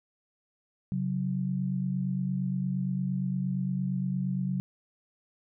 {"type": "tone pair together", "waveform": "sine", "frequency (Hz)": [136.34, 185], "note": ["C#3", "F#3"], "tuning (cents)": [-28, 0], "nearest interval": "perfect fourth", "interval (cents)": 528, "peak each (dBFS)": [-31, -29], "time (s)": [0.92, 4.6], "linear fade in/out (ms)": 0, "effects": []}